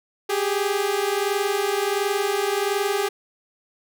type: tone pair together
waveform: sawtooth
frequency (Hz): 392 / 413.4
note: G4 / G#4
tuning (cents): 0 / -8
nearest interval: minor second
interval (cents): 92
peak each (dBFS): -20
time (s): 0.29-3.09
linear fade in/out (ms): 10
effects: none